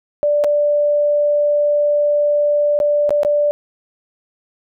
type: tone with dropouts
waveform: sine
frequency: 587.3 Hz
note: D5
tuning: in tune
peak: -12 dBFS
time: 0.23-3.51 s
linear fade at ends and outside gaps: 0 ms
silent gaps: 0.439-0.444 / 2.79-2.801 / 3.093-3.106 / 3.233-3.249 s
effects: none